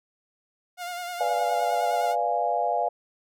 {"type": "tone with vibrato", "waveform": "sawtooth", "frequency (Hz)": 708, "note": "F5", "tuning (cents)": 23, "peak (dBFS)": -28, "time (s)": [0.77, 2.16], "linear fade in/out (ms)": 50, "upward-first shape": "sine", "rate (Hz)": 9.7, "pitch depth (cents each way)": 38}
{"type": "chord", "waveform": "sine", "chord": "B diminished seventh", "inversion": "none", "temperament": "equal", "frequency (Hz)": [493.9, 587.3, 698.5, 830.6], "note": ["B4", "D5", "F5", "Ab5"], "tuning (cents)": [0, 0, 0, 0], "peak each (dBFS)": [-31, -30, -25, -28], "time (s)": [1.2, 2.89], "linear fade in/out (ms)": 10}
{"effects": []}